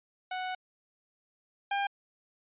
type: tone pair in turn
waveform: sawtooth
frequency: 740 / 800.3 Hz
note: F#5 / G5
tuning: 0 / +36 cents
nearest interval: minor second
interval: 136 cents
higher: second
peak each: -29 / -24 dBFS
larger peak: second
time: 0.31-0.55 / 1.71-1.87 s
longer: first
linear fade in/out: 5 ms
effects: resampled to 8000 Hz